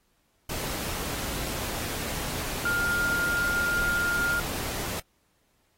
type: tone in noise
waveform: sine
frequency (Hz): 1409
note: F6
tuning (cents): +15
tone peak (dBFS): -24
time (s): 2.65-4.4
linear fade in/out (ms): 5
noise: pink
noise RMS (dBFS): -33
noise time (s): 0.49-5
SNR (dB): +6
effects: pink hiss -70 dBFS RMS until 5.77 s + AAC 48 kbps